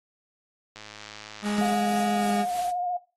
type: click train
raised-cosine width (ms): 0.2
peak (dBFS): -24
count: 105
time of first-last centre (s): 0.76-1.741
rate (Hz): 106
type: tone with pitch glide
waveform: 40% pulse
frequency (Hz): 207.7 to 205.2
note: G#3 to G#3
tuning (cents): 0 to -21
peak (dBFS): -24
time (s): 1.42-2.46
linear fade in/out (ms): 50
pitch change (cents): -21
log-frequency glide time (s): 2.14-2.29
type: noise with tremolo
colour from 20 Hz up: white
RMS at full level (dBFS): -38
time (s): 1.6-2.71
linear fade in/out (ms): 0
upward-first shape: triangle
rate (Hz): 3.3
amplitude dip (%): 65
type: tone with vibrato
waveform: sine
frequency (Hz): 715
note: F5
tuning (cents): +41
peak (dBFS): -26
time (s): 1.61-2.97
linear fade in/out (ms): 5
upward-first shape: sine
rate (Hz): 14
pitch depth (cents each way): 31
effects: noise-tail reverb RT60 0.3 s tail -18 dB re dry + AAC 32 kbps